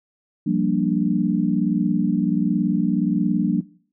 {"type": "chord", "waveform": "sine", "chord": "G minor seventh", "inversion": "third", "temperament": "equal", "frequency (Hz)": [174.61, 196, 233.1, 293.7], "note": ["F3", "G3", "Bb3", "D4"], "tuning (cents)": [0, 0, 0, 0], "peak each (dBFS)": -23, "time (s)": [0.46, 3.61], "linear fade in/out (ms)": 10, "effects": ["noise-tail reverb RT60 0.5 s tail -20 dB re dry"]}